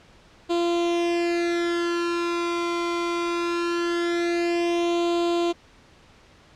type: tone with flanger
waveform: sawtooth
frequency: 343.6 Hz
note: F4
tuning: 28 cents flat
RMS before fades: -24 dBFS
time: 0.49-5.53 s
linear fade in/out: 20 ms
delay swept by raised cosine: 0.27 to 0.88 ms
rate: 0.21 Hz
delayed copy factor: +0.85
effects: pink hiss -53 dBFS RMS until 6.55 s + low-pass 5000 Hz 12 dB/octave